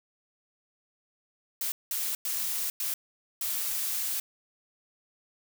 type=noise bursts at uneven times; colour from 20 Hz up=blue; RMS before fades=-31 dBFS; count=5; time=1.61-1.72 / 1.91-2.15 / 2.25-2.7 / 2.8-2.94 / 3.41-4.2 s; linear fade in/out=2 ms; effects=none